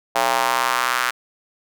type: tone with high-pass filter sweep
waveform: square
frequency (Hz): 61.74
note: B1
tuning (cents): 0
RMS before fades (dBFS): -20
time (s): 0.15-1.11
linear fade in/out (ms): 10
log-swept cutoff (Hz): 740 to 1400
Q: 2.3
effects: none